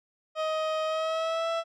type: tone with pitch glide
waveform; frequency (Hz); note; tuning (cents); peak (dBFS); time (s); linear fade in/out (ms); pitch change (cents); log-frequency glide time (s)
30% pulse; 628 to 663; D#5 to E5; +16 to +10; -24; 0.35-1.64; 50; +94; 0.85-1.5
effects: low-pass 4000 Hz 12 dB/octave